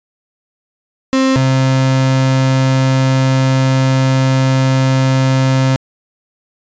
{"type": "tone pair in turn", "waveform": "35% pulse", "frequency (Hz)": [264.3, 132.15], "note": ["C4", "C3"], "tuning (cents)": [18, 18], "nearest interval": "octave", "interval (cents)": 1200, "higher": "first", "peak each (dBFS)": -8, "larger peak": "neither", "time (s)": [[1.13, 1.36], [1.36, 5.76]], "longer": "second", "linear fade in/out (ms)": 0, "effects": ["resampled to 16000 Hz"]}